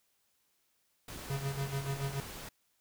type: noise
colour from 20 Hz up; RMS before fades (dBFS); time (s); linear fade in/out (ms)
pink; -45; 1.08-2.49; 5
type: tone with tremolo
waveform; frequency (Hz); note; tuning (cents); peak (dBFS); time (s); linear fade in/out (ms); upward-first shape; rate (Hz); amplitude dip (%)
square; 137.9; C#3; -9; -32; 1.3-2.2; 0; sine; 7; 75
effects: white hiss -75 dBFS RMS until 2.8 s